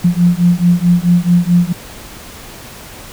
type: beating tone pair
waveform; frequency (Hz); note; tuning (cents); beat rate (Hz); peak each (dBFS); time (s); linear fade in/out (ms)
sine; 172.9 / 177.5; F3 / F3; -17 / +28; 4.6; -11; 0.04-1.73; 10
effects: pink hiss -33 dBFS RMS until 3.12 s